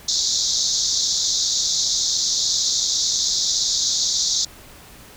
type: band-pass noise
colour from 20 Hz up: white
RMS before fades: -21 dBFS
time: 0.08-4.45 s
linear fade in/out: 5 ms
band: 3600 to 6900 Hz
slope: 96 dB/octave
effects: pink hiss -44 dBFS RMS until 5.16 s